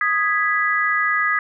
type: chord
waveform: sine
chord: G# minor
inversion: second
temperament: equal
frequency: 1244.5 / 1661.2 / 1975.5 Hz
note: D#6 / G#6 / B6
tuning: 0 / 0 / 0 cents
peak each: -21 dBFS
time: 0.01-1.39 s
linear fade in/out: 2 ms
effects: none